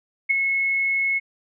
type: tone with ADSR envelope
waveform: sine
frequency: 2184 Hz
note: C#7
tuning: 26 cents flat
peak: -13 dBFS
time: 0.29-1.2 s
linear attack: 19 ms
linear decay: 7 ms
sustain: -6 dB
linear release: 27 ms
effects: none